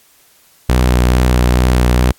sawtooth tone with vibrato, 61.74 Hz, B1, in tune, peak -5 dBFS, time 0.69-2.12 s, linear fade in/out 5 ms, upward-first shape sine, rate 2.3 Hz, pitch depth 21 cents each way, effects white hiss -50 dBFS RMS until 2.18 s + AAC 64 kbps

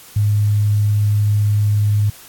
sine tone, 104.1 Hz, G#2, 5 cents sharp, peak -12 dBFS, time 0.16-2.1 s, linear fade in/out 5 ms, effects white hiss -41 dBFS RMS until 2.28 s + AAC 64 kbps

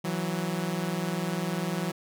sawtooth tone pair together, 164.92 / 185 Hz, E3 / F#3, +1 / 0 cents, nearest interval major second, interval 199 cents, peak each -27 dBFS, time 0.04-1.92 s, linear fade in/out 10 ms, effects none

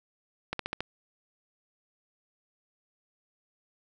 slowing click train, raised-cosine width 0.3 ms, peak -15 dBFS, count 5, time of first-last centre 0.53-0.806 s, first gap 63 ms, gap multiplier 1.06, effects none

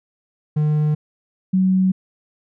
triangle / sine tone pair in turn, 151.4 / 187.44 Hz, D#3 / F#3, -47 / +23 cents, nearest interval major third, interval 370 cents, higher second, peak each -13 dBFS, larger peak neither, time 0.56-0.95 / 1.53-1.92 s, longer neither, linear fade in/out 10 ms, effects none

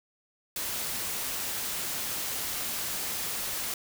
white noise, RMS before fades -33 dBFS, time 0.56-3.74 s, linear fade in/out 2 ms, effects none

